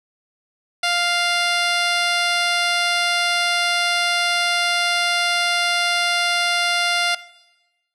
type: tone with low-pass filter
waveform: 10% pulse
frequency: 699 Hz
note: F5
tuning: 1 cent sharp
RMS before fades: -20 dBFS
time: 0.83-7.15 s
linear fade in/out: 5 ms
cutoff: 7300 Hz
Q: 1.5
effects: noise-tail reverb RT60 1.0 s tail -17 dB re dry